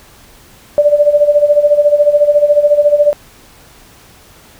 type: tone with tremolo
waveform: sine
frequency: 587.3 Hz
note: D5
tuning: in tune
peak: -3 dBFS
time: 0.78-3.13 s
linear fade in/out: 0 ms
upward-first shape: sine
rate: 14 Hz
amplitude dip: 75%
effects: pink hiss -42 dBFS RMS until 4.59 s